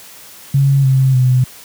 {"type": "tone with pitch steps", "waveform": "sine", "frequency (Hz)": [138, 132.53, 127.28], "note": ["C#3", "C3", "C3"], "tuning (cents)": [-7, 23, -47], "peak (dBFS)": -8, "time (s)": [0.54, 1.44], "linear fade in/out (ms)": 5, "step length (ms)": 300, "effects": ["white hiss -38 dBFS RMS until 1.64 s", "high-pass 60 Hz 12 dB/octave"]}